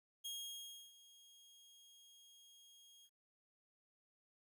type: tone with ADSR envelope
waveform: sawtooth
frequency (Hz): 3260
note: G#7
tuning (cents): -33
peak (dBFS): -40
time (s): 0.24-3.1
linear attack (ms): 16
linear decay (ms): 660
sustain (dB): -19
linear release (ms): 55
effects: 13-bit